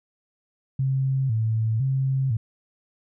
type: tone with vibrato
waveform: sine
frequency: 121.9 Hz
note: B2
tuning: 22 cents flat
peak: -20 dBFS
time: 0.79-2.37 s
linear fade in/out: 5 ms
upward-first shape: square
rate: 0.99 Hz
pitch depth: 160 cents each way
effects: none